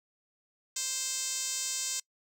5% pulse tone with band-pass filter, 523.3 Hz, C5, in tune, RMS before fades -34 dBFS, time 0.76-2 s, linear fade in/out 5 ms, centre 7900 Hz, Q 2.4, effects noise-tail reverb RT60 0.1 s tail -24 dB re dry

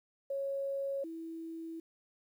sine tone pair in turn, 551 / 327.6 Hz, C#5 / E4, -11 / -11 cents, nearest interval major sixth, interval 900 cents, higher first, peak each -33 / -40 dBFS, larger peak first, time 0.3-1.04 / 1.04-1.8 s, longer second, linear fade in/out 5 ms, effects 11-bit

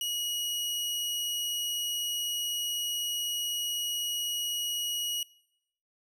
sawtooth tone, 2904 Hz, F#7, 33 cents flat, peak -27 dBFS, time 0.01-5.23 s, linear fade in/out 2 ms, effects noise-tail reverb RT60 0.9 s tail -26 dB re dry

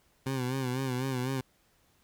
20% pulse tone with vibrato, 129.5 Hz, C3, 17 cents flat, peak -25 dBFS, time 0.26-1.41 s, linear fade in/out 5 ms, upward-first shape sine, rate 4 Hz, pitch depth 74 cents each way, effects pink hiss -68 dBFS RMS until 2.03 s

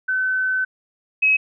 sine tone pair in turn, 1520 / 2556 Hz, F#6 / D#7, +46 / +46 cents, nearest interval major sixth, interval 900 cents, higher second, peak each -18 / -13 dBFS, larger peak second, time 0.08-0.65 / 1.22-1.37 s, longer first, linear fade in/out 10 ms, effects none

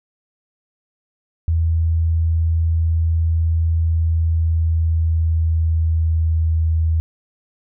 sine tone with pitch glide, 81.9 to 80.68 Hz, E2 to E2, -11 to -37 cents, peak -14 dBFS, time 1.48-7 s, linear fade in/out 0 ms, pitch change -26 cents, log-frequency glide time 3.84-6.56 s, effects none

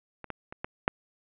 clicks, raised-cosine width 0.5 ms, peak -25 / -19 / -25 / -17 / -7 dBFS, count 5, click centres 0.243 / 0.303 / 0.525 / 0.645 / 0.879 s, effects resampled to 8000 Hz + 8-bit

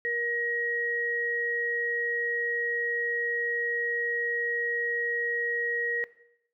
sine tone pair together, 472.7 / 1894 Hz, A#4 / A#6, +24 / +27 cents, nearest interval 2 octaves, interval 2403 cents, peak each -33 / -28 dBFS, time 0.05-6.04 s, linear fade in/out 0 ms, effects noise-tail reverb RT60 0.8 s tail -17 dB re dry

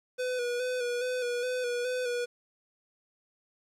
square tone with vibrato, 493.9 Hz, B4, in tune, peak -30 dBFS, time 0.18-2.26 s, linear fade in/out 20 ms, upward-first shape square, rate 2.4 Hz, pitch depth 33 cents each way, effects low-pass 9000 Hz 12 dB/octave + 10-bit

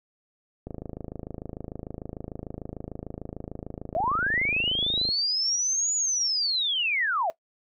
click train, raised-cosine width 2 ms, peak -22 dBFS, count 119, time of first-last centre 0.67-5.089 s, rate 26.7 Hz
sine linear two-way sweep, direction up then down, 606 to 6950 to 606 Hz, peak -23 dBFS, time 3.95-7.3 s, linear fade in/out 0 ms, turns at 5.94 s
effects noise-tail reverb RT60 0.1 s tail -18 dB re dry

